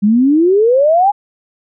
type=exponential sweep; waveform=sine; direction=up; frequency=197.7 to 840 Hz; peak=-7 dBFS; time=0.02-1.12 s; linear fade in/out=20 ms; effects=none